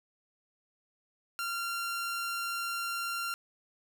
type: tone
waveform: sawtooth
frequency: 1381 Hz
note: F6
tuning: 20 cents flat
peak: -29 dBFS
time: 1.39-3.34 s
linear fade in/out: 0 ms
effects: 11-bit